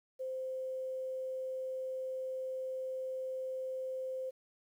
sine tone with quantisation, 520 Hz, C5, 11 cents flat, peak -36 dBFS, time 0.19-4.31 s, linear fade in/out 20 ms, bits 11, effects none

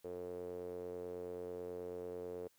sawtooth tone with band-pass filter, 89.2 Hz, F2, 37 cents sharp, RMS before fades -45 dBFS, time 0.04-2.48 s, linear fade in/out 10 ms, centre 460 Hz, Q 6.3, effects white hiss -73 dBFS RMS until 2.58 s

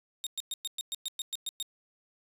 sawtooth tone bursts, 3700 Hz, A#7, 14 cents flat, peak -29 dBFS, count 11, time 0.24-1.626 s, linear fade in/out 0 ms, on 26 ms, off 110 ms, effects resampled to 32000 Hz

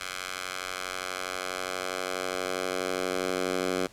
10% pulse tone with high-pass filter sweep, 92.3 Hz, F#2, 4 cents flat, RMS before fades -32 dBFS, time 0-3.87 s, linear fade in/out 5 ms, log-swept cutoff 1500 to 290 Hz, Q 0.83, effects pink hiss -54 dBFS RMS until 3.92 s + low-pass 11000 Hz 12 dB/octave

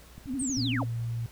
click train, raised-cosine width 5 ms, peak -31 dBFS, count 6, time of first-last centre 0.18-0.577 s, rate 12.6 Hz
sine tone with vibrato, 263.7 Hz, C4, 14 cents sharp, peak -29 dBFS, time 0.26-0.86 s, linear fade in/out 50 ms, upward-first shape sine, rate 13 Hz, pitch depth 120 cents each way
sine linear sweep, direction down, 8860 to 380 Hz, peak -31 dBFS, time 0.39-0.84 s, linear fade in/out 10 ms
sine tone, 116.6 Hz, A#2, 1 cent sharp, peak -29 dBFS, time 0.57-1.26 s, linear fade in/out 0 ms
effects added 60 Hz sine -52 dBFS peak until 1.31 s + pink hiss -54 dBFS RMS until 1.31 s

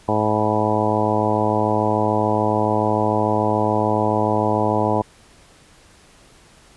harmonic tone with a mistuned harmonic, 106.9 Hz, A2, 49 cents flat, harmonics 1 / 2 / 3 / 4 / 5 / 6 / 7 / 8 / 9, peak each -25 / -25 / -25 / -25 / -25 / -25 / -25 / -25 / -25 dBFS, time 0.08-5.02 s, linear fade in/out 5 ms, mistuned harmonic 9, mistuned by +34 cents, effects pink hiss -50 dBFS RMS until 6.76 s + resampled to 24000 Hz

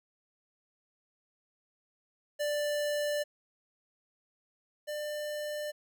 square tone pair in turn, 589 / 596.5 Hz, D5 / D5, +5 / +27 cents, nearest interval unison, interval 22 cents, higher second, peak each -30 / -35 dBFS, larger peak first, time 2.39-3.24 / 4.87-5.72 s, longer neither, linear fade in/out 20 ms, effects 12-bit

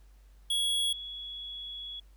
square / sine tone pair in turn, 3343 / 3366 Hz, G#7 / G#7, +11 / +23 cents, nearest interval unison, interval 12 cents, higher second, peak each -27 / -38 dBFS, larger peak first, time 0.5-0.93 / 0.93-2 s, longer second, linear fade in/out 5 ms, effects added 49 Hz sine -53 dBFS peak until 2.16 s + pink hiss -69 dBFS RMS until 2.16 s

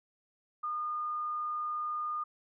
sine tone, 1219 Hz, D#6, 36 cents flat, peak -32 dBFS, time 0.63-2.24 s, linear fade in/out 10 ms, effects none

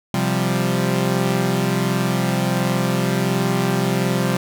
sawtooth chord, C suspended fourth, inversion none, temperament equal, 130.81 / 174.61 / 196 Hz, C3 / F3 / G3, 0 / 0 / 0 cents, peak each -18 dBFS, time 0.14-4.37 s, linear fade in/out 2 ms, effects none

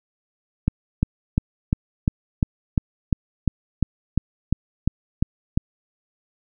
click train, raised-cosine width 5 ms, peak -5 dBFS, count 15, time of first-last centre 0.68-5.575 s, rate 2.86 Hz, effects none

